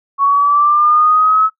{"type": "linear sweep", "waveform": "sine", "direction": "up", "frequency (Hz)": [1108.7, 1296], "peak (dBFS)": -8, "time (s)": [0.18, 1.5], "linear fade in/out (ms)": 50, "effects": ["noise-tail reverb RT60 0.1 s tail -17 dB re dry"]}